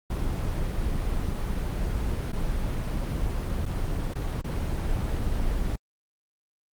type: noise with dropouts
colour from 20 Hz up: brown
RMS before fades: -27 dBFS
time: 0.1-5.76 s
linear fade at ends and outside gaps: 5 ms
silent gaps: 2.32-2.33 / 3.655-3.66 / 4.138-4.154 / 4.415-4.442 s
effects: Opus 24 kbps